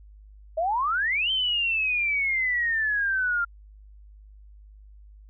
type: exponential two-way sweep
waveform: sine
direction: up then down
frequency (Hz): 618 to 3136 to 1382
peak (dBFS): -22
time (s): 0.57-3.45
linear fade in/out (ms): 10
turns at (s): 1.31
effects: added 51 Hz sine -46 dBFS peak until 5.29 s